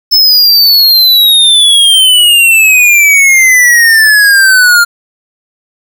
square exponential sweep, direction down, 5274 to 1396.9 Hz, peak -3 dBFS, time 0.11-4.85 s, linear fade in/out 20 ms, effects 7-bit

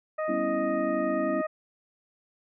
harmonic tone, 622.3 Hz, D#5, in tune, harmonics 1 / 2 / 3 / 4, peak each -28 / -34 / -39 / -51 dBFS, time 0.18-1.47 s, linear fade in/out 10 ms
sine chord, C# half-diminished seventh, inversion second, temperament equal, 196 / 246.9 / 277.2 / 329.6 Hz, G3 / B3 / C#4 / E4, 0 / 0 / 0 / 0 cents, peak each -36 / -34 / -32 / -31 dBFS, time 0.28-1.42 s, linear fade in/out 10 ms
effects none

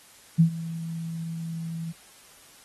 sine tone with ADSR envelope, 164.81 Hz, E3, in tune, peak -12 dBFS, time 0.38-1.93 s, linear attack 22 ms, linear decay 93 ms, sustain -18 dB, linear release 29 ms, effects white hiss -53 dBFS RMS until 2.64 s + AAC 32 kbps

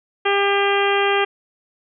harmonic tone with a mistuned harmonic, 400 Hz, G4, 35 cents sharp, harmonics 1 / 2 / 3 / 4 / 5 / 6 / 7 / 8, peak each -19 / -22 / -24 / -25 / -26 / -27 / -27 / -28 dBFS, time 0.25-1.25 s, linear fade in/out 10 ms, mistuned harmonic 7, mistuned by -17 cents, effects none

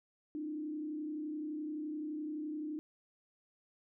sine tone with frequency modulation, 304.1 Hz, D#4, 40 cents flat, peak -37 dBFS, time 0.35-2.79 s, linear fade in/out 0 ms, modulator 31.7 Hz, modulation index 0.56, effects none

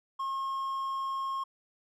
triangle tone, 1078 Hz, C#6, 49 cents flat, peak -29 dBFS, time 0.19-1.44 s, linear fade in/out 10 ms, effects none

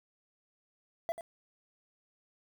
triangle tone with echo, 670 Hz, E5, 28 cents sharp, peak -28 dBFS, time 1.09-1.12 s, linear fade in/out 0 ms, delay 89 ms, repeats 1, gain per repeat -10 dB, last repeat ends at 1.209 s, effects 9-bit

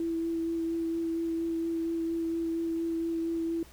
sine tone with vibrato, 330.9 Hz, E4, 7 cents sharp, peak -28 dBFS, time 0-3.63 s, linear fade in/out 2 ms, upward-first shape sine, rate 4.3 Hz, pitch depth 12 cents each way, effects added 63 Hz sine -55 dBFS peak until 3.72 s + pink hiss -55 dBFS RMS until 3.72 s

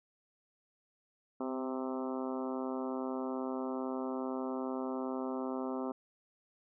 harmonic tone with a mistuned harmonic, 130.81 Hz, C3, in tune, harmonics 2 / 3 / 4 / 5 / 6 / 7 / 8 / 9 / 10, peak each -37 / -41 / -43 / -45 / -47 / -48 / -49 / -50 / -51 dBFS, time 1.4-5.92 s, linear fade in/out 5 ms, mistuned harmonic 2, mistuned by -16 cents, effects none

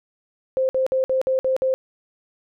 sine tone bursts, 523.3 Hz, C5, in tune, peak -17 dBFS, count 7, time 0.57-1.74 s, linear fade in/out 0 ms, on 120 ms, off 55 ms, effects none

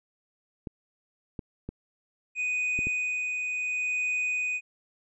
clicks, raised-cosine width 3 ms, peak -22 dBFS, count 5, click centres 0.672 / 1.392 / 1.69 / 2.79 / 2.87 s
triangle tone with tremolo, 2489 Hz, D#7, in tune, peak -24 dBFS, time 2.35-4.61 s, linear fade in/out 50 ms, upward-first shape sine, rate 0.7 Hz, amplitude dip 30%
effects resampled to 22050 Hz

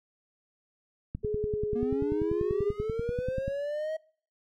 click train, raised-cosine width 5 ms, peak -21 dBFS, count 25, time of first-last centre 1.15-3.48 s, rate 10.3 Hz
sine tone with pitch glide, 423.3 to 416 Hz, G#4 to G#4, +33 to +3 cents, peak -28 dBFS, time 1.23-2.82 s, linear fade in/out 20 ms, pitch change -30 cents, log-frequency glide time 1.46-1.96 s
triangle linear sweep, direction up, 233.1 to 638 Hz, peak -28 dBFS, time 1.75-3.97 s, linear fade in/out 10 ms
effects noise-tail reverb RT60 0.5 s tail -24 dB re dry

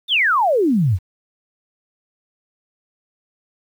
sine exponential sweep, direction down, 3729 to 80.7 Hz, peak -13 dBFS, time 0.08-0.99 s, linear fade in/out 50 ms, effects 8-bit

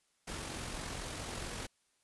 pink noise with amplitude modulation, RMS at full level -40 dBFS, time 0.27-1.67 s, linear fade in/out 10 ms, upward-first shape sine, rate 44.4 Hz, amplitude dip 35%, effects white hiss -75 dBFS RMS until 2.03 s + resampled to 24000 Hz

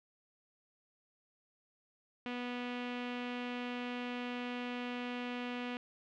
sawtooth tone with low-pass filter, 245.3 Hz, B3, 12 cents flat, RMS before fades -40 dBFS, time 2.26-5.77 s, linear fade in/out 0 ms, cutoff 2800 Hz, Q 2.5, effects none

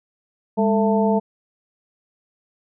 harmonic tone with a mistuned harmonic, 222.4 Hz, A3, 19 cents sharp, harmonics 1 / 2 / 3 / 4, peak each -18 / -21 / -23 / -24 dBFS, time 0.57-1.2 s, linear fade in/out 20 ms, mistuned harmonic 1, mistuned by -140 cents, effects none

